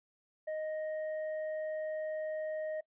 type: tone with hard clipping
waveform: sine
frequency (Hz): 622.3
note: D#5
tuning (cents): 0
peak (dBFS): -36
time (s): 0.47-2.81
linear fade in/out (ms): 10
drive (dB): 4
effects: noise-tail reverb RT60 0.1 s tail -21 dB re dry + resampled to 8000 Hz